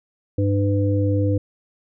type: harmonic tone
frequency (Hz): 100.2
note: G2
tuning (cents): +38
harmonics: 1 / 3 / 5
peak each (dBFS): -18 / -23 / -25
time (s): 0.38-1.38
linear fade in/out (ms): 5
effects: none